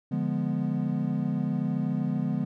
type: chord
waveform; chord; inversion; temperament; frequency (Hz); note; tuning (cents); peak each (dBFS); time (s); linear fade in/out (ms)
triangle; D diminished seventh; none; equal; 146.83 / 174.61 / 207.7 / 246.9; D3 / F3 / Ab3 / Cb4; 0 / 0 / 0 / 0; -29; 0.11-2.45; 10
effects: none